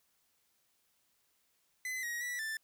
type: tone with pitch steps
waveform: 45% pulse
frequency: 2024 / 1894 / 1951 / 1767 Hz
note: B6 / A#6 / B6 / A6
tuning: +42 / +27 / -22 / +7 cents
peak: -36 dBFS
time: 1.85-2.57 s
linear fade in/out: 2 ms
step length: 180 ms
effects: white hiss -75 dBFS RMS until 2.63 s